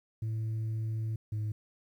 sine tone pair in turn, 110.7 / 106.99 Hz, A2 / A2, +11 / -48 cents, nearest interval minor second, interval 59 cents, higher first, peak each -28 dBFS, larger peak neither, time 0.22-1.16 / 1.32-1.52 s, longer first, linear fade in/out 5 ms, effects tanh soft clip ceiling -30 dBFS + 11-bit

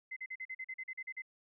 sine tone bursts, 2055 Hz, C7, 32 cents flat, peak -39 dBFS, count 12, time 0.11-1.221 s, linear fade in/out 10 ms, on 55 ms, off 41 ms, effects none

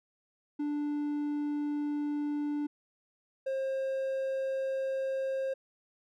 triangle tone pair in turn, 293.7 / 533.7 Hz, D4 / C5, 0 / +34 cents, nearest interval minor seventh, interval 1034 cents, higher second, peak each -28 dBFS, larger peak neither, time 0.59-2.67 / 3.46-5.54 s, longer neither, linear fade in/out 10 ms, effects none

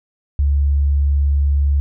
sine tone, 70.9 Hz, C#2, 40 cents sharp, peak -12 dBFS, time 0.39-1.8 s, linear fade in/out 0 ms, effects none

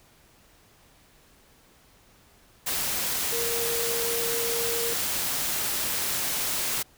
sine tone in noise, 466.2 Hz, A#4, in tune, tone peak -30 dBFS, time 3.32-4.94 s, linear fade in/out 10 ms, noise white, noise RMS -28 dBFS, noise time 2.66-6.83 s, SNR -5 dB, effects pink hiss -58 dBFS RMS until 6.97 s

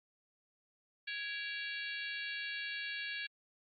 harmonic tone with a mistuned harmonic, 554.4 Hz, C#5, in tune, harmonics 3 / 4 / 5 / 6 / 7 / 8, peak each -42 / -44 / -46 / -48 / -49 / -50 dBFS, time 1.07-3.27 s, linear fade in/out 10 ms, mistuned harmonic 4, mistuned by +80 cents, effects Opus 48 kbps

